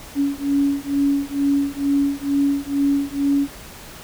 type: beating tone pair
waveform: sine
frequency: 280 / 282.2 Hz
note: C#4 / C#4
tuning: +18 / +31 cents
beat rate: 2.2 Hz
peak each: -20 dBFS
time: 0.15-3.48 s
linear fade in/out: 50 ms
effects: pink hiss -39 dBFS RMS until 4.03 s